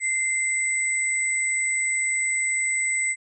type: tone pair together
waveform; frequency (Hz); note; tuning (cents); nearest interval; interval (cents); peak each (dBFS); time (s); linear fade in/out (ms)
sine; 2078 / 7971; C7 / B8; -12 / +15; octave + major seventh; 2327; -23 / -26; 0-3.16; 50
effects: none